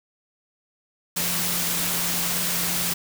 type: tone in noise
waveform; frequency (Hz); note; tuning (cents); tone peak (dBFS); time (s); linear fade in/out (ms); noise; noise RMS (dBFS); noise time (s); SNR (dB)
sine; 174.61; F3; 0; -34; 1.16-2.94; 10; white; -25; 1.16-2.94; -12
effects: none